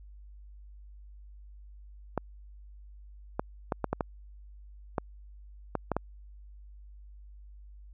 clicks, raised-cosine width 1 ms, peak -14 dBFS, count 10, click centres 2.177 / 3.395 / 3.722 / 3.843 / 3.93 / 4.008 / 4.982 / 5.753 / 5.917 / 5.966 s, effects added 50 Hz sine -47 dBFS peak until 7.93 s

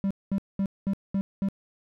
triangle tone bursts, 196 Hz, G3, in tune, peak -21 dBFS, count 6, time 0.04-1.486 s, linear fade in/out 0 ms, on 66 ms, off 210 ms, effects none

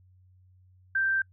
sine tone, 1568 Hz, G6, in tune, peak -23 dBFS, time 0.95-1.22 s, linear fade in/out 5 ms, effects noise-tail reverb RT60 0.1 s tail -25 dB re dry + added 92 Hz sine -56 dBFS peak until 1.32 s

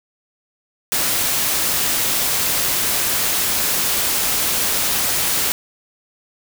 white noise, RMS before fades -19 dBFS, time 0.92-5.52 s, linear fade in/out 0 ms, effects none

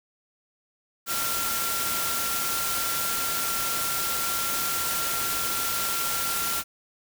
sine tone in noise, 1373 Hz, F6, 30 cents flat, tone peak -32 dBFS, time 1.06-6.64 s, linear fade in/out 50 ms, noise white, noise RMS -28 dBFS, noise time 1.06-6.64 s, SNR -7 dB, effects none

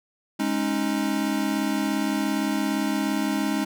square chord, Ab suspended fourth, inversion none, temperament equal with one note detuned, 207.7 / 273.7 / 311.1 Hz, Ab3 / Db4 / Eb4, 0 / -22 / 0 cents, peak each -28 / -28 / -28 dBFS, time 0.39-3.65 s, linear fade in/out 10 ms, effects none

